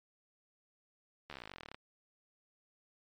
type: slowing click train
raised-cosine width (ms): 0.3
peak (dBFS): -29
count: 23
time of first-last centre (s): 1.3-1.745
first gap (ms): 13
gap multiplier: 1.04
effects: MP3 64 kbps